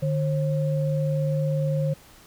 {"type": "tone pair together", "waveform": "sine", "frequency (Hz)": [150.4, 536], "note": ["D3", "C5"], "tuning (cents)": [42, 42], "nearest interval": "octave + minor seventh", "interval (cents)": 2200, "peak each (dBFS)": [-22, -28], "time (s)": [0.02, 1.94], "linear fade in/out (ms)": 10, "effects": ["pink hiss -51 dBFS RMS until 2.26 s"]}